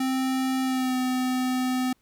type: tone with pitch glide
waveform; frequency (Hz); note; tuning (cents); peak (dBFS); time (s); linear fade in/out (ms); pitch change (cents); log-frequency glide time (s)
square; 261.6 to 255; C4 to C4; 0 to -44; -24; 0-1.93; 5; -44; 0.63-0.96
effects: pink hiss -68 dBFS RMS until 2.01 s